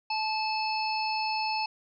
harmonic tone, 870 Hz, A5, 20 cents flat, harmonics 1 / 3 / 5 / 6, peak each -29 / -34 / -36 / -37 dBFS, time 0.1-1.66 s, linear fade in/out 5 ms, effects none

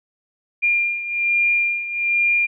sine beating tone pair, 2400 / 2401.2 Hz, D7 / D7, +37 / +38 cents, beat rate 1.2 Hz, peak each -23 / -18 dBFS, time 0.62-2.47 s, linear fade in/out 20 ms, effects none

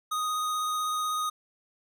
square tone with vibrato, 1244.5 Hz, D#6, in tune, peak -28 dBFS, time 0.11-1.3 s, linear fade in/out 10 ms, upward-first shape triangle, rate 16 Hz, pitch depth 12 cents each way, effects none

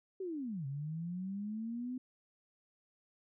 sine linear two-way sweep, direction down then up, 392 to 133.5 to 256.8 Hz, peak -37 dBFS, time 0.2-1.98 s, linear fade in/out 5 ms, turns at 0.66 s, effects none

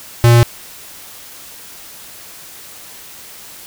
square tone, 118.5 Hz, A#2, 29 cents sharp, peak -6 dBFS, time 0.24-0.43 s, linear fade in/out 0 ms, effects white hiss -36 dBFS RMS until 3.66 s

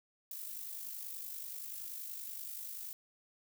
violet noise with amplitude modulation, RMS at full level -42 dBFS, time 0.31-2.93 s, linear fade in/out 2 ms, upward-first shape sine, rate 50.5 Hz, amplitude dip 50%, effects none

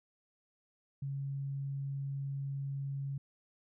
sine tone, 138.3 Hz, C#3, 4 cents flat, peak -35 dBFS, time 1.02-3.18 s, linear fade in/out 5 ms, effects none

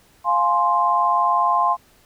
sine chord, F minor, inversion none, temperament just, 698.5 / 838.1 / 1047.7 Hz, F5 / Ab5 / C6, 0 / +16 / +2 cents, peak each -22 / -22 / -17 dBFS, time 0.24-1.77 s, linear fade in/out 50 ms, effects pink hiss -55 dBFS RMS until 2.05 s

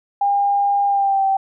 sine tone with pitch glide, 805 to 776.7 Hz, G5 to G5, +46 to -16 cents, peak -14 dBFS, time 0.21-1.37 s, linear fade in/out 5 ms, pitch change -62 cents, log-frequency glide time 0.86-1.25 s, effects none

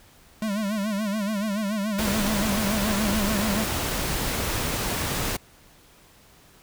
square tone with vibrato, 207.7 Hz, G#3, in tune, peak -25 dBFS, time 0.42-3.64 s, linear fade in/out 2 ms, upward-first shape sine, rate 7 Hz, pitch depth 110 cents each way
pink noise, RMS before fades -27 dBFS, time 1.98-5.37 s, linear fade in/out 10 ms
effects pink hiss -54 dBFS RMS until 6.62 s

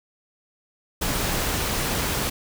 pink noise, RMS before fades -25 dBFS, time 1.01-2.3 s, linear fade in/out 10 ms, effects none

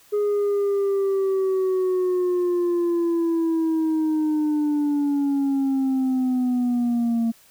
sine linear sweep, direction down, 416.2 to 227.9 Hz, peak -16 dBFS, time 0.12-7.32 s, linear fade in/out 20 ms, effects tanh soft clip ceiling -18 dBFS + white hiss -54 dBFS RMS until 7.5 s

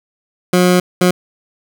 20% pulse tone bursts at uneven times, 180 Hz, F#3, 47 cents flat, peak -4 dBFS, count 2, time 0.53-0.8 / 1.01-1.11 s, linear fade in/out 5 ms, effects none

